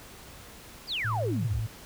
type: exponential sweep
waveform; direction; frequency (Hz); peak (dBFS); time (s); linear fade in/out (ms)
sine; down; 5180 to 45.18; -28; 0.87-1.63; 50
type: tone with vibrato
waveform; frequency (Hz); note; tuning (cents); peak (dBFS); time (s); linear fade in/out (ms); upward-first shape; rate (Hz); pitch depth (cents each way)
sine; 110; A2; 0; -28; 1.04-1.67; 10; sine; 4.3; 14
effects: tanh soft clip ceiling -18 dBFS + pink hiss -48 dBFS RMS until 1.85 s